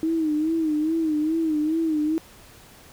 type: tone with vibrato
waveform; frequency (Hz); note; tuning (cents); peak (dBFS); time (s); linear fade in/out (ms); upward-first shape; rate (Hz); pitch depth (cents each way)
sine; 314.4; D#4; +18; -20; 0.03-2.18; 0; sine; 2.4; 80
effects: pink hiss -49 dBFS RMS until 2.92 s